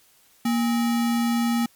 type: tone with sample-and-hold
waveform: sine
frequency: 234.8 Hz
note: A#3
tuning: 13 cents sharp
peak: -19 dBFS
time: 0.45-1.66 s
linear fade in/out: 5 ms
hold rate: 1050 Hz
effects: white hiss -58 dBFS RMS until 1.75 s + MP3 96 kbps